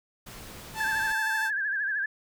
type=noise; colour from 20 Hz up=pink; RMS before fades=-44 dBFS; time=0.26-1.13 s; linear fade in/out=10 ms
type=tone; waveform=sawtooth; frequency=880 Hz; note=A5; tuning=in tune; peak=-27 dBFS; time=0.74-1.51 s; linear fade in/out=50 ms
type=tone with vibrato; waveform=sine; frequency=1644 Hz; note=G#6; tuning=18 cents flat; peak=-26 dBFS; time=0.8-2.06 s; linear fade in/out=5 ms; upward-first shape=sine; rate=13 Hz; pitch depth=90 cents each way
effects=none